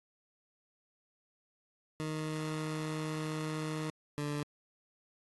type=tone pair in turn; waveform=20% pulse; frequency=155.56 / 146.83 Hz; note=D#3 / D3; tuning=0 / 0 cents; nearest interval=minor second; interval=100 cents; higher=first; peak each=-30 / -29 dBFS; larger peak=second; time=2-3.9 / 4.18-4.43 s; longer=first; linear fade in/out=0 ms; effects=AAC 32 kbps